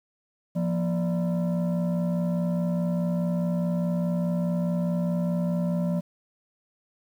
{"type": "tone with frequency modulation", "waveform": "sine", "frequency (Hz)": 174.1, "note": "F3", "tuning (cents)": -5, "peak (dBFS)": -21, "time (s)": [0.55, 6.01], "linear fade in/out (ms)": 20, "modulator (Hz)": 413, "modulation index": 0.67, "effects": ["tanh soft clip ceiling -21 dBFS", "9-bit"]}